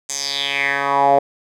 10% pulse tone with band-pass filter sweep, 140 Hz, C#3, 18 cents sharp, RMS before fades -18 dBFS, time 0.09-1.19 s, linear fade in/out 5 ms, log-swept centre 7200 to 610 Hz, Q 4.2, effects none

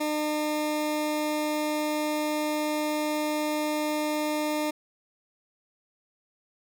20% pulse tone, 302.7 Hz, D#4, 48 cents flat, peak -21 dBFS, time 0-4.71 s, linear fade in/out 10 ms, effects none

